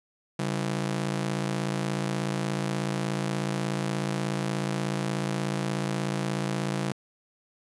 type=ring-modulated tone; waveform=sawtooth; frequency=164.81 Hz; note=E3; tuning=in tune; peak=-20 dBFS; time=0.39-6.92 s; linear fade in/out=0 ms; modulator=28.3 Hz; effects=resampled to 24000 Hz + 9-bit